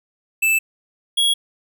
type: tone pair in turn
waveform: square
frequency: 2637 / 3322 Hz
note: E7 / G#7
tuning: 0 / 0 cents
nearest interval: major third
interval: 400 cents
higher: second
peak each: -15 dBFS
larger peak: neither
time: 0.42-0.59 / 1.17-1.34 s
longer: neither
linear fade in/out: 10 ms
effects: none